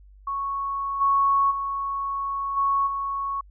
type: tone with level steps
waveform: sine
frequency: 1107 Hz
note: C#6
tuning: 3 cents flat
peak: -25 / -17 / -25 / -19 / -25 dBFS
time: 0.27-3.41 s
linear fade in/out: 5 ms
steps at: 1 / 1.5 / 2.56 / 2.86 s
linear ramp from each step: 20 ms
effects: added 49 Hz sine -47 dBFS peak until 3.5 s